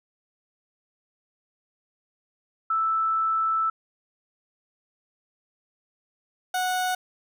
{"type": "tone pair in turn", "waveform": ["sine", "30% pulse"], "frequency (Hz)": [1318.5, 735.9], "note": ["E6", "F#5"], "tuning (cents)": [0, -10], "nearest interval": "minor seventh", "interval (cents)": 1010, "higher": "first", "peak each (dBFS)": -21, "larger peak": "neither", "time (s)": [[2.7, 3.7], [6.54, 6.95]], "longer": "first", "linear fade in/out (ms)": 5, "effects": []}